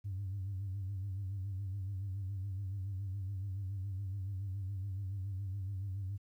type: tone with vibrato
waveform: sine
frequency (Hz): 97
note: G2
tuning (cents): -18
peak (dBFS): -35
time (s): 0.04-6.18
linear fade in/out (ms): 20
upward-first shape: sine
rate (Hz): 7.1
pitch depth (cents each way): 81
effects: tanh soft clip ceiling -33 dBFS + 12-bit